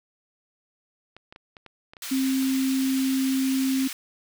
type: clicks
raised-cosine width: 0.3 ms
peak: -28 dBFS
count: 11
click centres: 1.166 / 1.325 / 1.361 / 1.568 / 1.663 / 1.935 / 1.968 / 2.425 / 2.501 / 2.551 / 2.994 s
type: high-pass noise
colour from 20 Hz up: pink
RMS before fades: -35 dBFS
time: 2.02-3.93 s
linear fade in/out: 2 ms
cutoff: 2100 Hz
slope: 12 dB/octave
type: tone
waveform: sine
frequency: 265.4 Hz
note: C4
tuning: 25 cents sharp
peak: -21 dBFS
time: 2.11-3.88 s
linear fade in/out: 10 ms
effects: none